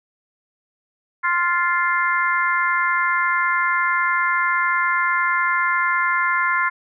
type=harmonic tone; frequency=349.2 Hz; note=F4; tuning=in tune; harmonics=3 / 4 / 5 / 6; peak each=-21 / -22 / -23 / -24 dBFS; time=1.23-6.7 s; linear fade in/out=20 ms; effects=none